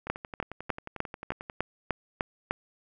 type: two click trains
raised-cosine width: 0.5 ms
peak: -12 / -23 dBFS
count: 9 / 17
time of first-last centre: 0.1-2.51 / 0.07-1.499 s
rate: 3.32 / 11.2 Hz
effects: none